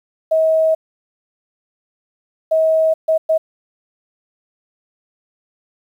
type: tone bursts at uneven times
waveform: sine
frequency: 639 Hz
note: D#5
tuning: 46 cents sharp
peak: -11 dBFS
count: 4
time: 0.31-0.75 / 2.51-2.94 / 3.08-3.18 / 3.29-3.38 s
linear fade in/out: 10 ms
effects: 8-bit